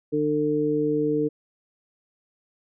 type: harmonic tone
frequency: 150 Hz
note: D3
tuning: 37 cents sharp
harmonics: 1 / 2 / 3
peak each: -32 / -24 / -23 dBFS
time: 0.12-1.29 s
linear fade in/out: 20 ms
effects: none